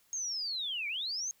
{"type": "linear two-way sweep", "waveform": "sine", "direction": "down then up", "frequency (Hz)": [6560, 2222, 6560], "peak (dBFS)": -33, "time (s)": [0.13, 1.31], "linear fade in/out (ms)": 0, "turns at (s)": 0.88, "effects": ["white hiss -68 dBFS RMS until 1.4 s"]}